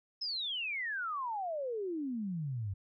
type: exponential sweep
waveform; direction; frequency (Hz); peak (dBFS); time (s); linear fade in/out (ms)
sine; down; 5274 to 92.5; -34; 0.21-2.74; 10
effects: none